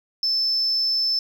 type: tone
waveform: sine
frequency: 5274 Hz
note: E8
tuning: in tune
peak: -18 dBFS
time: 0.23-1.19 s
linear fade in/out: 2 ms
effects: tanh soft clip ceiling -15 dBFS + 8-bit